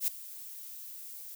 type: noise with ADSR envelope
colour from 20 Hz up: violet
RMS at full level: -27 dBFS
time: 0-1.35 s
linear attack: 78 ms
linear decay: 4 ms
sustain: -18 dB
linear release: 5 ms
effects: none